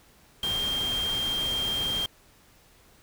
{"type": "tone in noise", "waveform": "sine", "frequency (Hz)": 3189, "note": "G7", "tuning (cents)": 29, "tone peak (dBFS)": -26, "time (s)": [0.43, 2.06], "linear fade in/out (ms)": 2, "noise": "pink", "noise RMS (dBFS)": -36, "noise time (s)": [0.43, 2.06], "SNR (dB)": 7, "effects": ["pink hiss -58 dBFS RMS until 3.02 s"]}